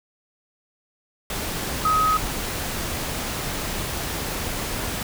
sine tone in noise, 1265 Hz, D#6, 28 cents sharp, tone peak -17 dBFS, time 1.85-2.17 s, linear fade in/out 2 ms, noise pink, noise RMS -28 dBFS, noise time 1.3-5.03 s, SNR +8 dB, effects none

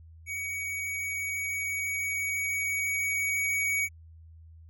square tone with level ramp, 2253 Hz, C#7, 28 cents sharp, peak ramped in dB -33 to -26 dBFS, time 0.26-3.89 s, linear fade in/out 50 ms, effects added 81 Hz sine -48 dBFS peak until 4.69 s

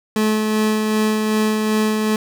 30% pulse tone with tremolo, 215.7 Hz, A3, 34 cents flat, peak -12 dBFS, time 0.16-2.16 s, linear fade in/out 2 ms, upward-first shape sine, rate 2.6 Hz, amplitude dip 30%, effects none

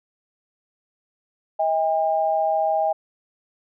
sine tone pair together, 638.4 / 804 Hz, D#5 / G5, +44 / +44 cents, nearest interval major third, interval 400 cents, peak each -21 dBFS, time 1.59-2.93 s, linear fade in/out 10 ms, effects none

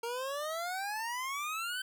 25% pulse exponential sweep, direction up, 458.9 to 1549 Hz, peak -31 dBFS, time 0.03-1.82 s, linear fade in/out 5 ms, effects none

